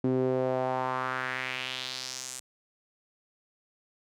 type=tone with band-pass filter sweep; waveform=sawtooth; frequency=129 Hz; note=C3; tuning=24 cents flat; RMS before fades=-31 dBFS; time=0.04-2.4 s; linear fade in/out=2 ms; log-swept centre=300 to 8200 Hz; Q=2.6; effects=none